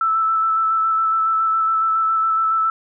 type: tone with vibrato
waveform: sine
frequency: 1318.5 Hz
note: E6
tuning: in tune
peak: -15 dBFS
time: 0.01-2.7 s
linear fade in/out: 2 ms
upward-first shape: square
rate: 7.2 Hz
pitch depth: 12 cents each way
effects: none